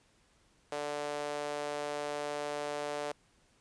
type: tone with high-pass filter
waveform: sawtooth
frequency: 146.83 Hz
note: D3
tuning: in tune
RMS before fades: -37 dBFS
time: 0.72-3.12 s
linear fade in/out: 2 ms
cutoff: 540 Hz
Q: 2.4
effects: pink hiss -68 dBFS RMS until 3.6 s + resampled to 22050 Hz